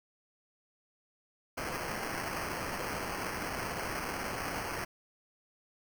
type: noise with sample-and-hold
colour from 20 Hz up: white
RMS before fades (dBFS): -37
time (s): 1.57-4.85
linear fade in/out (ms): 10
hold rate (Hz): 3675
effects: none